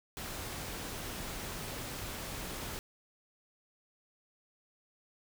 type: noise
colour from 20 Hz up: pink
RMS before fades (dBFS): -41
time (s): 0.17-2.79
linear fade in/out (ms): 0
effects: none